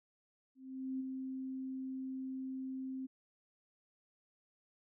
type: tone with ADSR envelope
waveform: sine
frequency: 262.6 Hz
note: C4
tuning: 6 cents sharp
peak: -35 dBFS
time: 0.55-3.07 s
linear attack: 450 ms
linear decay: 17 ms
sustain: -4 dB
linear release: 17 ms
effects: none